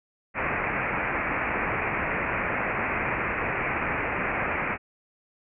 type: low-pass noise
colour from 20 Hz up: white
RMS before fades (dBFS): -28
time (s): 0.34-4.78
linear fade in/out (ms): 50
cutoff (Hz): 2500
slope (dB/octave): 96
effects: none